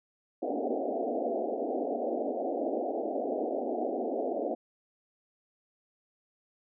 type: band-pass noise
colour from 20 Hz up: white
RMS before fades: -32 dBFS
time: 0.42-4.55 s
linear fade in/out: 10 ms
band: 230 to 750 Hz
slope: 96 dB/octave
effects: none